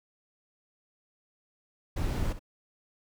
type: noise with echo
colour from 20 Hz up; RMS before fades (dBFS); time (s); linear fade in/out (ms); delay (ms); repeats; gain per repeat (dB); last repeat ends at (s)
brown; -29; 1.96-2.33; 10; 64; 1; -13; 2.394
effects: none